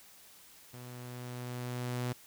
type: tone with level ramp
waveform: sawtooth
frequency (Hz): 123.47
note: B2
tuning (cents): 0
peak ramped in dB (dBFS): -42 to -28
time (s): 0.73-2.13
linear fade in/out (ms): 10
effects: white hiss -57 dBFS RMS until 2.26 s